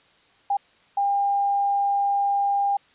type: tone bursts at uneven times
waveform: sine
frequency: 802 Hz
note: G5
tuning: 39 cents sharp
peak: -19 dBFS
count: 2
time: 0.5-0.57 / 0.97-2.77 s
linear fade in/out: 5 ms
effects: white hiss -58 dBFS RMS until 2.94 s + resampled to 8000 Hz